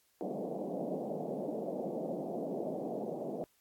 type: band-pass noise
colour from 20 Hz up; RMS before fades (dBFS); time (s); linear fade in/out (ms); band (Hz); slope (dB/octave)
white; -38; 0.21-3.44; 0; 160 to 690; 48
effects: white hiss -72 dBFS RMS until 3.6 s + AAC 64 kbps